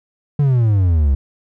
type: exponential sweep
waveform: triangle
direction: down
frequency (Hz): 149 to 65.8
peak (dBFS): -9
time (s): 0.39-1.15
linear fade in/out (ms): 5
effects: none